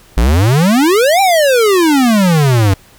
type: exponential two-way sweep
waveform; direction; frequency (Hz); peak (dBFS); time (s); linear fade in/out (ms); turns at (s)
square; up then down; 51.7 to 804 to 93.1; -8; 0.17-2.74; 5; 1.21
effects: pink hiss -44 dBFS RMS until 2.98 s